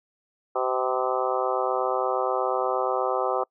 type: harmonic tone with a mistuned harmonic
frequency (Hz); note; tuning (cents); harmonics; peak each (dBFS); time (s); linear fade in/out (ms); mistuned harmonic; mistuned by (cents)
128.4; C3; -32; 3 / 4 / 5 / 6 / 7 / 8 / 9 / 10; -30 / -28 / -31 / -29 / -35 / -33 / -32 / -34; 0.55-3.44; 10; 9; +32
effects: noise-tail reverb RT60 0.1 s tail -26 dB re dry